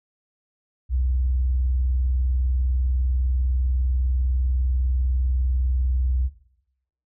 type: tone with vibrato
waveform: sine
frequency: 63.5 Hz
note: B1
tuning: 49 cents sharp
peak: -18 dBFS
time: 0.89-6.3 s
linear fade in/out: 50 ms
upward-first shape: square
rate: 20 Hz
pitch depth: 150 cents each way
effects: noise-tail reverb RT60 0.8 s tail -18 dB re dry + tanh soft clip ceiling -14 dBFS